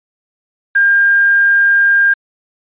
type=tone with quantisation; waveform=sine; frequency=1605 Hz; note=G6; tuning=40 cents sharp; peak=-7 dBFS; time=0.75-2.14 s; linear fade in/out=10 ms; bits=5; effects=resampled to 8000 Hz